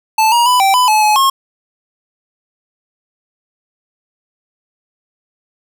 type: tone with pitch steps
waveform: square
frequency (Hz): 877 / 949 / 995 / 778 / 1000 / 859 / 849 / 1080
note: A5 / A#5 / B5 / G5 / B5 / A5 / G#5 / C#6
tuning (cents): -6 / +31 / +13 / -13 / +21 / -42 / +38 / -45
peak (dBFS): -9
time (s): 0.18-1.3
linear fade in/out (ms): 5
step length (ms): 140
effects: none